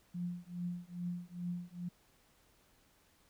sine tone with tremolo, 176 Hz, F3, 14 cents sharp, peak -34 dBFS, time 0.14-1.89 s, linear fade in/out 10 ms, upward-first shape triangle, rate 2.4 Hz, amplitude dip 100%, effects pink hiss -69 dBFS RMS until 3.29 s

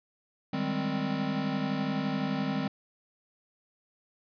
square chord, Ab major seventh, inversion second, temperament equal, 155.56 / 196 / 207.7 / 261.6 Hz, Eb3 / G3 / Ab3 / C4, 0 / 0 / 0 / 0 cents, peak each -36 / -35 / -36 / -33 dBFS, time 0.53-2.68 s, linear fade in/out 5 ms, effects resampled to 11025 Hz + 11-bit

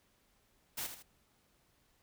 white noise with echo, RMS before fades -39 dBFS, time 0.77-0.87 s, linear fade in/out 10 ms, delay 79 ms, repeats 2, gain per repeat -8 dB, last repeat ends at 1.028 s, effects pink hiss -72 dBFS RMS until 2.02 s

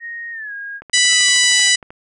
sine tone with pitch glide, 1864.7 to 1632.7 Hz, A#6 to G#6, 0 to -30 cents, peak -26 dBFS, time 0-0.81 s, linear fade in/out 50 ms, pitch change -230 cents, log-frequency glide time 0.32-0.53 s
click train, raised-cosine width 0.5 ms, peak -21 dBFS, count 15, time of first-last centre 0.82-1.905 s, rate 12.9 Hz
harmonic tone, 987.8 Hz, B5, in tune, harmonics 2 / 3 / 4 / 5 / 6 / 7 / 8 / 9, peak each -16 / -18 / -19 / -20 / -21 / -21 / -22 / -23 dBFS, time 0.93-1.76 s, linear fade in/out 10 ms
10% pulse exponential sweep, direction down, 1396.9 to 750 Hz, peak -26 dBFS, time 1.06-1.74 s, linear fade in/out 50 ms
effects none

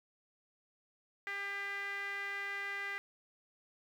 sawtooth tone with band-pass filter, 399.3 Hz, G4, 32 cents sharp, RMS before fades -40 dBFS, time 1.27-2.98 s, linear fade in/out 0 ms, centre 1900 Hz, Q 5.8, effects 11-bit

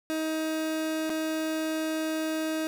30% pulse tone with dropouts, 315.8 Hz, D#4, 26 cents sharp, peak -25 dBFS, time 0.1-2.67 s, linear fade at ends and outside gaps 0 ms, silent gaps 1.095-1.101 s, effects none

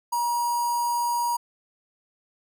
square tone with notch filter, 954 Hz, A#5, 40 cents sharp, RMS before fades -25 dBFS, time 0.12-1.37 s, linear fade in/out 10 ms, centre 2700 Hz, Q 0.55, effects none

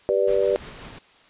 sine chord, G major, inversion none, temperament just, 392 / 490 / 588 Hz, G4 / B4 / D5, 0 / -14 / +2 cents, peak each -22 dBFS, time 0.09-0.56 s, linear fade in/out 0 ms
pink noise with tremolo, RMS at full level -39 dBFS, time 0.27-0.99 s, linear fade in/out 10 ms, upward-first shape sine, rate 5.7 Hz, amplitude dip 30%
effects white hiss -54 dBFS RMS until 1.29 s + resampled to 8000 Hz

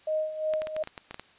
sine tone with tremolo, 622.3 Hz, D#5, in tune, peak -24 dBFS, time 0.07-0.83 s, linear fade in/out 5 ms, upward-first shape sine, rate 2.8 Hz, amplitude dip 70%
clicks, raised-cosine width 0.3 ms, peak -22 dBFS, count 10, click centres 0.537 / 0.619 / 0.671 / 0.765 / 0.838 / 0.874 / 0.978 / 1.11 / 1.144 / 1.196 s
effects white hiss -58 dBFS RMS until 1.38 s + resampled to 8000 Hz

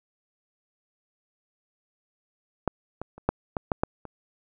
clicks, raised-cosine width 1 ms, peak -9 / -19 / -30 / -7 / -13 / -9 / -8 / -25 dBFS, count 8, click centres 2.677 / 3.016 / 3.18 / 3.29 / 3.568 / 3.718 / 3.835 / 4.053 s, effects none

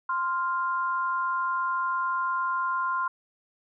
sine tone pair together, 1045.7 / 1396.9 Hz, C6 / F6, -1 / 0 cents, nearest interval perfect fourth, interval 501 cents, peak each -26 / -30 dBFS, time 0.09-3.08 s, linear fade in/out 5 ms, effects none

